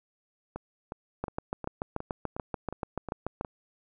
two click trains, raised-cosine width 1 ms, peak -22 / -17 dBFS, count 9 / 16, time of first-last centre 0.56-3.448 / 1.24-3.411 s, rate 2.77 / 6.91 Hz, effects none

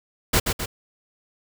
pink noise with echo, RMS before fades -18 dBFS, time 0.33-0.4 s, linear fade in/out 10 ms, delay 130 ms, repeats 2, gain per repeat -5 dB, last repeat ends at 0.66 s, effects none

